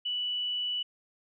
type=tone; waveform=sine; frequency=2960 Hz; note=F#7; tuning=in tune; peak=-29 dBFS; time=0.05-0.83 s; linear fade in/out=10 ms; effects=none